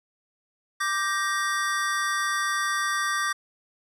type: chord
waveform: square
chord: G minor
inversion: second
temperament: just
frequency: 1176 / 1568 / 1881.6 Hz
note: D6 / G6 / Bb6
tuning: +2 / 0 / +16 cents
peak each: -28 / -30 / -30 dBFS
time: 0.8-3.33 s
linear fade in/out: 10 ms
effects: low-pass 11000 Hz 12 dB/octave